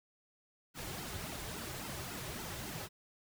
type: noise with flanger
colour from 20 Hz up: pink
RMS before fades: -43 dBFS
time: 0.74-2.89 s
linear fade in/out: 50 ms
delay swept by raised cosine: 1.7 to 4.4 ms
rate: 3.6 Hz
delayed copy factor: -0.95
effects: none